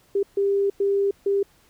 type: tone bursts at uneven times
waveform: sine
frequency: 397.9 Hz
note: G4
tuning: 26 cents sharp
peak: -18 dBFS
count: 4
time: 0.15-0.23 / 0.37-0.7 / 0.8-1.11 / 1.26-1.43 s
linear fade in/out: 5 ms
effects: pink hiss -59 dBFS RMS until 1.69 s